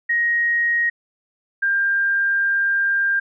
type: tone pair in turn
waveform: sine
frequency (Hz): 1880 / 1595.7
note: A#6 / G6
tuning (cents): +14 / +30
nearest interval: minor third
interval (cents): 284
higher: first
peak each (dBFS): -16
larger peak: neither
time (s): 0.09-0.9 / 1.62-3.2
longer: second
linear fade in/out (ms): 10
effects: none